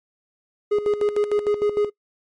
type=tone with tremolo; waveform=triangle; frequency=415.3 Hz; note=G#4; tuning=in tune; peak=-14 dBFS; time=0.71-1.9 s; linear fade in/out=10 ms; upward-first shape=square; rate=6.6 Hz; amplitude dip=70%; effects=noise-tail reverb RT60 0.1 s tail -21 dB re dry + MP3 48 kbps